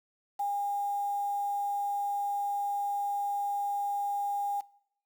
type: tone with quantisation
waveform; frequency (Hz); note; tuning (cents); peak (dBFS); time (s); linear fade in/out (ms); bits
sine; 810; G#5; -43; -28; 0.39-4.61; 10; 8
effects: noise-tail reverb RT60 0.7 s tail -22 dB re dry